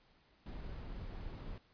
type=noise; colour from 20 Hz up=brown; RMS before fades=-45 dBFS; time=0.46-1.58 s; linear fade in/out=2 ms; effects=pink hiss -69 dBFS RMS until 1.73 s + resampled to 11025 Hz